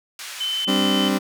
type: band-pass noise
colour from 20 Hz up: pink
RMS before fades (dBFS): -35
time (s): 0.19-0.65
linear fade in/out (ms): 2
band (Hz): 1700 to 10000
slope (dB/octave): 12
type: tone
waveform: sine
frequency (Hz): 3054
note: G7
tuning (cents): -46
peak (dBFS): -22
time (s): 0.4-1.09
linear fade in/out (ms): 10
type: chord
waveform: 35% pulse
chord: G suspended fourth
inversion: none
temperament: just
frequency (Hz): 196 / 261.3 / 294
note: G3 / C4 / D4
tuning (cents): 0 / -2 / +2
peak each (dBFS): -20 / -22 / -22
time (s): 0.67-1.19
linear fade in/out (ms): 20
effects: none